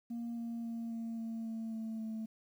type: tone with pitch steps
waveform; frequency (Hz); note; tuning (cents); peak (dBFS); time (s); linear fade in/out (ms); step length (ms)
sine; 234.5 / 232.5 / 230.5 / 228.5 / 226.5 / 224.6 / 222.6 / 220.7; A#3 / A#3 / A#3 / A#3 / A#3 / A3 / A3 / A3; +11 / -4 / -19 / -34 / -50 / +36 / +20 / +5; -35; 0.1-2.26; 10; 270
effects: tanh soft clip ceiling -36 dBFS + 11-bit